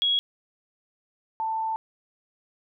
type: tone pair in turn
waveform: sine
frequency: 3322 / 887.5 Hz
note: G#7 / A5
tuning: 0 / +15 cents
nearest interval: octave + major seventh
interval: 2285 cents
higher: first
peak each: -20 / -25 dBFS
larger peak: first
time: 0.02-0.19 / 1.4-1.76 s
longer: second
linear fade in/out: 0 ms
effects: none